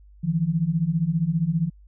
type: beating tone pair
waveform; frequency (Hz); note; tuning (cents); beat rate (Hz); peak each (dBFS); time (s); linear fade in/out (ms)
sine; 155 / 170; D#3 / F3; -6 / -46; 15; -24 / -22; 0.23-1.7; 20
effects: added 50 Hz sine -47 dBFS peak until 1.87 s